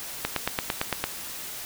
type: click train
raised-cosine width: 0.3 ms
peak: -8 dBFS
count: 8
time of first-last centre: 0.25-1.04 s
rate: 8.86 Hz
effects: white hiss -37 dBFS RMS until 1.65 s